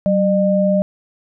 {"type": "tone pair together", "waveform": "sine", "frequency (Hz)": [190.7, 605.4], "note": ["G3", "D#5"], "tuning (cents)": [-47, -48], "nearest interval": "octave + minor sixth", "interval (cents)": 1999, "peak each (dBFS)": -15, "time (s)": [0.06, 0.82], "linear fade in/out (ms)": 0, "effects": []}